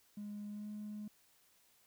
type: tone with pitch glide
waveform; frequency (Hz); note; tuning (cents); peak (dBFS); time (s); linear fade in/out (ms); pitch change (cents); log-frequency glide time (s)
triangle; 206.9 to 210; G#3 to G#3; -6 to +19; -39; 0.17-1.08; 5; +25; 0.49-0.68
effects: tanh soft clip ceiling -39 dBFS + white hiss -70 dBFS RMS until 1.86 s